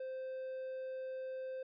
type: tone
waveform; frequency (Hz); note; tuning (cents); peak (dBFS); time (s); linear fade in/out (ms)
triangle; 521; C5; -7; -38; 0-1.63; 5
effects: resampled to 11025 Hz